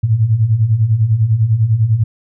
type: beating tone pair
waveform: sine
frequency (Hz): 103.83 / 113.83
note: G#2 / A#2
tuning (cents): 0 / -41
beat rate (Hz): 10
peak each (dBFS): -16 / -11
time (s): 0.03-2.04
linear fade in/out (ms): 10
effects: none